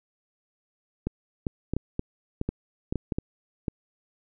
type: clicks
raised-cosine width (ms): 3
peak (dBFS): -14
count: 12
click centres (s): 1.07 / 1.468 / 1.736 / 1.766 / 1.994 / 2.414 / 2.49 / 2.925 / 2.957 / 3.122 / 3.185 / 3.682
effects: none